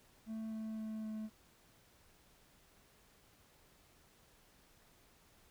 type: tone with pitch steps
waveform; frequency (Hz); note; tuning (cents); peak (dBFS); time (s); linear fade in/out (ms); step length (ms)
triangle; 221.1 / 219.7 / 218.3 / 216.9; A3 / A3 / A3 / A3; +9 / -2 / -13 / -25; -38; 0.26-1.3; 50; 260
effects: pink hiss -67 dBFS RMS until 5.5 s